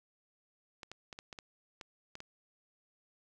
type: clicks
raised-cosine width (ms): 0.2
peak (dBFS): -28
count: 9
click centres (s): 0.832 / 0.916 / 1.128 / 1.189 / 1.328 / 1.388 / 1.812 / 2.154 / 2.204
effects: none